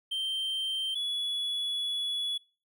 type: tone pair in turn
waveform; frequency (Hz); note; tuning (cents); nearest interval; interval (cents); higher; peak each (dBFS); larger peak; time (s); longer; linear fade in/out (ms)
triangle; 3136 / 3397; G7 / G#7; 0 / +38; minor second; 138; second; -28; neither; 0.11-0.95 / 0.95-2.38; second; 10
effects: noise-tail reverb RT60 0.4 s tail -25 dB re dry